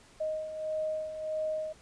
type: beating tone pair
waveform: sine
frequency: 622.3 / 623.9 Hz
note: D#5 / D#5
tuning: 0 / +5 cents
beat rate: 1.6 Hz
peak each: -39 / -32 dBFS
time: 0.2-1.73 s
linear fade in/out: 10 ms
effects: pink hiss -58 dBFS RMS until 1.81 s + resampled to 22050 Hz